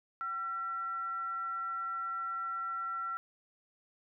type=tone with frequency modulation; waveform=sine; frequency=1354 Hz; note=E6; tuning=46 cents sharp; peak=-34 dBFS; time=0.21-3.17 s; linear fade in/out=0 ms; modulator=589 Hz; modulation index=0.21; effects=none